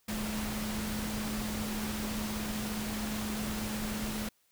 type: tone in noise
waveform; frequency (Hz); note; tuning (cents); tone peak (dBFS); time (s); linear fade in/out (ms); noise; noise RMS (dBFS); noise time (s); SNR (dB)
sine; 213.6; G#3; +49; -35; 0.08-4.29; 5; pink; -38; 0.08-4.29; 0
effects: white hiss -71 dBFS RMS until 4.51 s